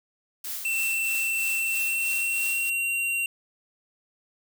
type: noise with tremolo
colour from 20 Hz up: blue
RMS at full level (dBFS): -32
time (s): 0.44-2.7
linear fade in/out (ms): 5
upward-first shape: triangle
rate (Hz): 3.1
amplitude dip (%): 60
type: tone with pitch glide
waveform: square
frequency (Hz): 2686 to 2754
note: E7 to F7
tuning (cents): +32 to -25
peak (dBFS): -25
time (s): 0.65-3.26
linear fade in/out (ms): 2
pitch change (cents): +43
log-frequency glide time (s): 1.56-2.88
effects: none